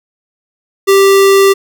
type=tone; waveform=square; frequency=392 Hz; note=G4; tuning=in tune; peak=-5 dBFS; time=0.87-1.54 s; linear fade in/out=20 ms; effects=none